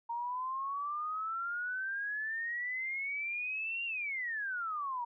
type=exponential two-way sweep; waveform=sine; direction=up then down; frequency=927 to 2794 to 936 Hz; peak=-34 dBFS; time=0.09-5.05 s; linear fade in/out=10 ms; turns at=3.85 s; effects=none